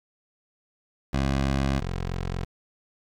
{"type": "tone pair in turn", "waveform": "15% pulse", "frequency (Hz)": [67.9, 44.28], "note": ["C#2", "F1"], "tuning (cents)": [-35, 25], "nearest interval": "perfect fifth", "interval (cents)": 740, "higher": "first", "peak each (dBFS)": [-16, -22], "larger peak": "first", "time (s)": [[1.13, 1.8], [1.8, 2.45]], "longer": "first", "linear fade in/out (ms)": 10, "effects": ["low-pass 6000 Hz 12 dB/octave", "8-bit"]}